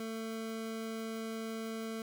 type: tone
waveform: 25% pulse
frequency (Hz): 223.5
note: A3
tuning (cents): +27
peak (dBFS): -34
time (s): 0-2.02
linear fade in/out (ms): 2
effects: none